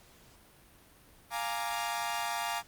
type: chord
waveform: sawtooth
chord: Bb dominant seventh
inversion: second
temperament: equal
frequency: 698.5 / 830.6 / 932.3 / 1174.7 Hz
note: F5 / Ab5 / Bb5 / D6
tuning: 0 / 0 / 0 / 0 cents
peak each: -34 / -34 / -33 / -36 dBFS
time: 1.3-2.63 s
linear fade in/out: 50 ms
effects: pink hiss -59 dBFS RMS until 2.67 s + Opus 48 kbps